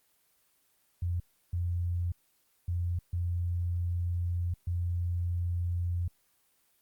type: tone bursts at uneven times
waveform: sine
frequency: 87.31 Hz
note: F2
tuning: in tune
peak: -28 dBFS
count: 5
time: 1.02-1.2 / 1.53-2.12 / 2.68-2.99 / 3.13-4.54 / 4.67-6.08 s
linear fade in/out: 5 ms
effects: white hiss -70 dBFS RMS until 6.81 s + Opus 24 kbps